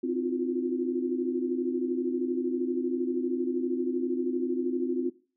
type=tone cluster; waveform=sine; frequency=259.2 / 316.4 / 346.6 / 359.3 Hz; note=C4 / D#4 / F4 / F4; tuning=-16 / +29 / -13 / +49 cents; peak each=-30 / -37 / -31 / -32 dBFS; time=0.03-5.1 s; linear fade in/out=10 ms; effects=noise-tail reverb RT60 0.4 s tail -20 dB re dry